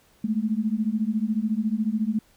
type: beating tone pair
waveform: sine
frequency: 210 / 224 Hz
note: G#3 / A3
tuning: +19 / +31 cents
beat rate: 14 Hz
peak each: -25 dBFS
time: 0.24-2.19 s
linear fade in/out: 5 ms
effects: pink hiss -60 dBFS RMS until 2.36 s